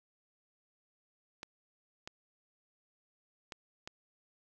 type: clicks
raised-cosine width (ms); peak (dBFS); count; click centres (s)
0.2; -25; 4; 1.431 / 2.075 / 3.522 / 3.875
effects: none